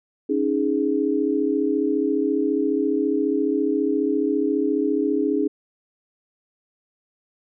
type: chord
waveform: sine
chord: C# suspended second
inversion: none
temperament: just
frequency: 277.2 / 311.8 / 415.8 Hz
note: C#4 / D#4 / G#4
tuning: 0 / +4 / +2 cents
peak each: -23 dBFS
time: 0.29-5.48 s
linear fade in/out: 10 ms
effects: none